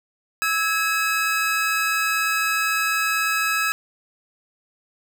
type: tone cluster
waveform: square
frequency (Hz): 1308 / 1658 / 2571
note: E6 / G#6 / E7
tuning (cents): -14 / -3 / -44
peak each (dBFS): -25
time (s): 0.42-3.72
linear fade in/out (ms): 0
effects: none